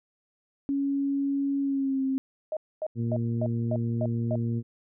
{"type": "tone with pitch glide", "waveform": "sine", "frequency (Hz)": [278.2, 266.3], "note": ["C#4", "C4"], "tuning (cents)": [6, 31], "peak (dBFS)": -24, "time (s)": [0.69, 2.18], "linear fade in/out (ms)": 0, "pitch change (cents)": -75, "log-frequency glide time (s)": [1.61, 2.03]}
{"type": "tone bursts", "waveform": "sine", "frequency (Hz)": 622.3, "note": "D#5", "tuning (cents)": 0, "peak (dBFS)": -27, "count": 7, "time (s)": [2.52, 4.356], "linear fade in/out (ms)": 2, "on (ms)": 48, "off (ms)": 250}
{"type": "harmonic tone", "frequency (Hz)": 116.54, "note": "A#2", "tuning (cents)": 0, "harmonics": [1, 2, 3, 4], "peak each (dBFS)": [-27, -30, -39, -45], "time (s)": [2.95, 4.63], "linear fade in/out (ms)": 50}
{"effects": []}